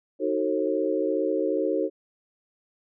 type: chord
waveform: sine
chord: D# diminished seventh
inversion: none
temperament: just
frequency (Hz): 311.1 / 373.4 / 448 / 537.6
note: D#4 / F#4 / A4 / C5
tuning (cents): 0 / +16 / +31 / +47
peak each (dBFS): -28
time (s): 0.19-1.9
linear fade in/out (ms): 50
effects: none